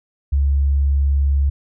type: tone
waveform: sine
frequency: 69.8 Hz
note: C#2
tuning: 13 cents sharp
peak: -13 dBFS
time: 0.32-1.5 s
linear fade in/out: 10 ms
effects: none